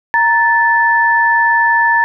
sine tone pair together, 932.3 / 1753.4 Hz, A#5 / A6, 0 / -7 cents, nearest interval major seventh, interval 1093 cents, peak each -12 / -11 dBFS, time 0.14-2.04 s, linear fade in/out 0 ms, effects none

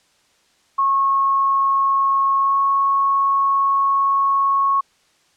sine tone with pitch glide, 1093 to 1100.6 Hz, C#6 to C#6, -25 to -13 cents, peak -14 dBFS, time 0.78-4.81 s, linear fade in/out 10 ms, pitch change +12 cents, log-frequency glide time 2.4-2.56 s, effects white hiss -59 dBFS RMS until 5.36 s + low-pass 7000 Hz 12 dB/octave

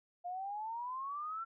sine exponential sweep, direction up, 698.5 to 1367 Hz, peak -38 dBFS, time 0.24-1.45 s, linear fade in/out 20 ms, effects none

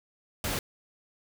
pink noise, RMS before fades -31 dBFS, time 0.44-0.59 s, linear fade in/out 2 ms, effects none

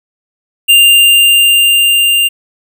square tone with level ramp, 2794 Hz, F7, in tune, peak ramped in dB -3 to -8 dBFS, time 0.68-2.29 s, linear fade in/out 20 ms, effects none

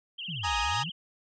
sine tone with vibrato, 2976 Hz, F#7, 9 cents sharp, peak -35 dBFS, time 0.18-0.92 s, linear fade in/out 10 ms, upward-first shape triangle, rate 17 Hz, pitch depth 180 cents each way
sine exponential two-way sweep, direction down then up, 190 to 50.3 to 190 Hz, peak -35 dBFS, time 0.28-0.9 s, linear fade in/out 10 ms, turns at 0.59 s
sawtooth chord, Ab suspended second, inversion none, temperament equal, 830.6 / 932.3 / 1244.5 Hz, Ab5 / Bb5 / Eb6, 0 / 0 / 0 cents, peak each -28 dBFS, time 0.43-0.84 s, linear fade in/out 20 ms
effects resampled to 16000 Hz

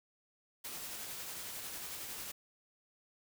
white noise with tremolo, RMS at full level -43 dBFS, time 0.64-2.32 s, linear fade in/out 10 ms, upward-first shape sine, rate 11 Hz, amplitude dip 25%, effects none

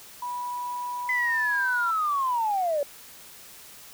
sine tone, 980 Hz, B5, 14 cents flat, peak -29 dBFS, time 0.22-1.91 s, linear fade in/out 5 ms
sine linear sweep, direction down, 2033 to 556 Hz, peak -22 dBFS, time 1.09-2.83 s, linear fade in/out 2 ms
effects tanh soft clip ceiling -16 dBFS + white hiss -47 dBFS RMS until 3.93 s

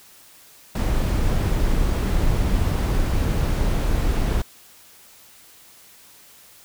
brown noise, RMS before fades -20 dBFS, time 0.75-4.42 s, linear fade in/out 5 ms, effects white hiss -49 dBFS RMS until 6.64 s

